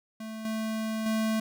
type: tone with level steps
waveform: square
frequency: 220 Hz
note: A3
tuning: in tune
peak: -37 / -30 / -26 dBFS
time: 0.2-1.4 s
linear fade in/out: 5 ms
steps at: 0.45 / 1.06 s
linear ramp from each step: 2 ms
effects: none